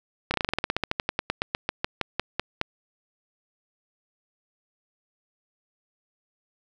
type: slowing click train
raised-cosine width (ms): 0.3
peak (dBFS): -8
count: 25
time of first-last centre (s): 0.31-2.614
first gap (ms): 30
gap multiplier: 1.09
effects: none